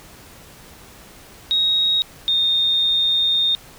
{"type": "tone pair in turn", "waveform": "sine", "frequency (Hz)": [3772, 3665], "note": ["A#7", "A#7"], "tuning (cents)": [20, -30], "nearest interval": "unison", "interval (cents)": 50, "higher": "first", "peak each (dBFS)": -15, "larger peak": "neither", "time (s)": [[1.51, 2.02], [2.28, 3.55]], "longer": "second", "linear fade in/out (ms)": 0, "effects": ["pink hiss -44 dBFS RMS until 3.78 s"]}